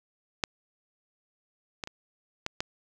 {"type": "clicks", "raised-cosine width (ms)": 0.2, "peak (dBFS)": [-8, -16, -22, -13, -12], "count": 5, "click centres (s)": [0.438, 1.838, 1.874, 2.464, 2.605], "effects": []}